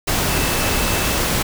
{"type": "tone in noise", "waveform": "sine", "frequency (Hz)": 2637, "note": "E7", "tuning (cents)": 0, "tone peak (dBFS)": -30, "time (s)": [0.28, 1.18], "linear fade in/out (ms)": 10, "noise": "pink", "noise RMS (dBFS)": -19, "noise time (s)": [0.07, 1.43], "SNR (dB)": -14, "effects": []}